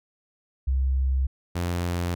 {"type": "tone pair in turn", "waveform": ["sine", "sawtooth"], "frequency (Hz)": [66, 87.36], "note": ["C2", "F2"], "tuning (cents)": [16, 1], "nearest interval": "perfect fourth", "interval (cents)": 485, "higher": "second", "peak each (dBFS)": [-20, -21], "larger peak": "first", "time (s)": [[0.67, 1.27], [1.55, 2.15]], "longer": "neither", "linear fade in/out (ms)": 10, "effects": []}